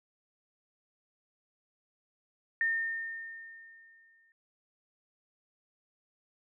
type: tone with exponential decay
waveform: sine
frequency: 1820 Hz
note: A#6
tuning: 42 cents flat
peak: -25 dBFS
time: 2.61-4.32 s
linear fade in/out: 1 ms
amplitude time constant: 370 ms
effects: none